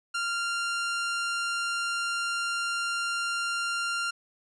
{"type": "tone", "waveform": "sawtooth", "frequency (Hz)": 1390, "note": "F6", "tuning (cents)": -9, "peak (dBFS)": -24, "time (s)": [0.14, 4.11], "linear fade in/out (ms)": 10, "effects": ["resampled to 22050 Hz"]}